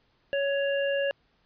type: harmonic tone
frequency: 558 Hz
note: C#5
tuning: 11 cents sharp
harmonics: 1 / 3 / 5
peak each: -25 / -33 / -35 dBFS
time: 0.33-1.11 s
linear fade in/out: 0 ms
effects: pink hiss -68 dBFS RMS until 1.45 s + resampled to 11025 Hz